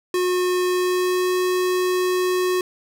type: tone with pitch glide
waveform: square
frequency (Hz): 362.4 to 365.3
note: F#4 to F#4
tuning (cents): -36 to -22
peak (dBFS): -19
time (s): 0.14-2.61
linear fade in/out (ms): 2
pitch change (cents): +14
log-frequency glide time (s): 0.67-1.33
effects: none